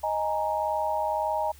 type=chord; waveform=sine; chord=D# suspended fourth; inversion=none; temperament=equal; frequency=622.3 / 830.6 / 932.3 Hz; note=D#5 / G#5 / A#5; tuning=0 / 0 / 0 cents; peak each=-29 dBFS; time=0.03-1.52 s; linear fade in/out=10 ms; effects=added 70 Hz sine -50 dBFS peak until 1.59 s + white hiss -55 dBFS RMS until 1.59 s